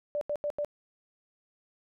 sine tone bursts, 587 Hz, D5, 1 cent flat, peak -28 dBFS, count 4, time 0.15-0.647 s, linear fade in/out 0 ms, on 62 ms, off 83 ms, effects none

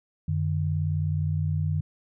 sine tone pair together, 92.5 / 151.81 Hz, F#2 / D#3, 0 / -42 cents, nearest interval major sixth, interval 858 cents, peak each -26 dBFS, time 0.28-1.81 s, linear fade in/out 5 ms, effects none

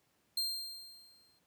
40% pulse tone with exponential decay, 4186 Hz, C8, in tune, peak -29 dBFS, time 0.37-1.39 s, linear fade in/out 5 ms, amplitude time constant 220 ms, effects pink hiss -74 dBFS RMS until 1.46 s + high-pass 100 Hz 12 dB/octave

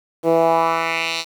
10% pulse tone with band-pass filter sweep, 164.81 Hz, E3, in tune, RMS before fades -18 dBFS, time 0.23-1.25 s, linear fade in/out 50 ms, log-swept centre 410 to 4400 Hz, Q 2, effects 7-bit

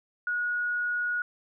sine tone, 1452 Hz, F#6, 33 cents flat, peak -26 dBFS, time 0.27-1.22 s, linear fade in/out 2 ms, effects none

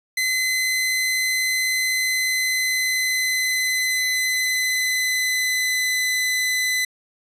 sawtooth tone with pitch glide, 2039 to 2012 Hz, C7 to B6, -45 to +32 cents, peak -16 dBFS, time 0.17-6.85 s, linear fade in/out 5 ms, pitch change -23 cents, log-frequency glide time 1.91-6.1 s, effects resampled to 32000 Hz

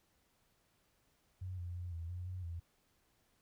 sine tone with pitch steps, 92.3 / 87.8 / 88.6 / 83.3 / 89.3 / 91.7 / 84.6 Hz, F#2 / F2 / F2 / E2 / F2 / F#2 / E2, -4 / +10 / +25 / +19 / +39 / -15 / +45 cents, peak -40 dBFS, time 1.41-2.6 s, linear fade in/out 10 ms, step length 170 ms, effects pink hiss -75 dBFS RMS until 3.41 s

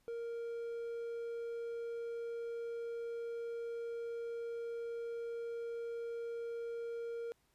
triangle tone, 466.2 Hz, A#4, in tune, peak -37 dBFS, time 0.08-7.32 s, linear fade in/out 0 ms, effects pink hiss -75 dBFS RMS until 7.54 s + resampled to 32000 Hz

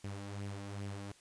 sawtooth tone with flanger, 100.1 Hz, G2, 37 cents sharp, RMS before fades -43 dBFS, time 0.04-1.12 s, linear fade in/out 5 ms, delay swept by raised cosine 0.36 to 3.76 ms, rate 2.5 Hz, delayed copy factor +0.5, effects white hiss -63 dBFS RMS until 1.2 s + resampled to 22050 Hz

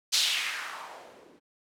violet noise with low-pass filter sweep, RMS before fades -32 dBFS, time 0.12-1.4 s, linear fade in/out 20 ms, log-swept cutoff 4700 to 280 Hz, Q 2.2, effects none

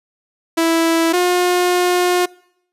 sawtooth tone pair in turn, 329.6 / 357.8 Hz, E4 / F4, 0 / +42 cents, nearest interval minor second, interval 142 cents, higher second, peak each -9 dBFS, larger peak neither, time 0.57-1.13 / 1.13-2.26 s, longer second, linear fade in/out 10 ms, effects noise-tail reverb RT60 0.7 s tail -24 dB re dry + resampled to 32000 Hz

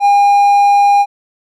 triangle tone, 809 Hz, G#5, 46 cents flat, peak -4 dBFS, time 0-1.06 s, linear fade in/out 50 ms, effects none

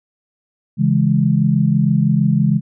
sine chord, C# minor, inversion none, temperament equal, 138.59 / 164.81 / 207.7 Hz, C#3 / E3 / G#3, 0 / 0 / 0 cents, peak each -16 dBFS, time 0.77-2.61 s, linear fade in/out 50 ms, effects none

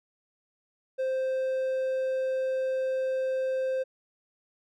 triangle tone, 523 Hz, C5, 1 cent flat, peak -24 dBFS, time 0.98-3.84 s, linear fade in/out 20 ms, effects none

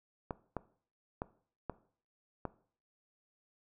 clicks, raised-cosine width 1 ms, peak -22 dBFS, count 5, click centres 0.308 / 0.567 / 1.219 / 1.697 / 2.453 s, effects noise-tail reverb RT60 0.5 s tail -18 dB re dry

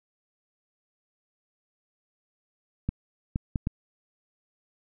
clicks, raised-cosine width 5 ms, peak -14 dBFS, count 4, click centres 2.89 / 3.359 / 3.558 / 3.671 s, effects none

